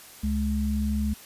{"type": "tone pair together", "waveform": "sine", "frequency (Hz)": [70.6, 211.6], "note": ["C#2", "G#3"], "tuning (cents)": [32, 33], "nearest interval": "octave + perfect fifth", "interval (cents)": 1901, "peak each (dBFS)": -26, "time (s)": [0.23, 1.14], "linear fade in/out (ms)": 10, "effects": ["white hiss -47 dBFS RMS until 1.25 s", "resampled to 32000 Hz"]}